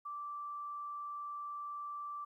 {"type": "tone", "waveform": "sine", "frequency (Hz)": 1169, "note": "D6", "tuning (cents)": -8, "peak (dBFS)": -40, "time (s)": [0.05, 2.25], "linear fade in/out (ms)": 10, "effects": ["13-bit"]}